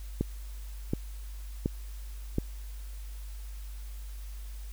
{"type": "click train", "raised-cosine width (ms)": 3, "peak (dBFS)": -14, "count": 4, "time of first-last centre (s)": [0.21, 2.384], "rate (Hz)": 1.38, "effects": ["added 50 Hz sine -38 dBFS peak until 4.72 s", "white hiss -55 dBFS RMS until 4.72 s"]}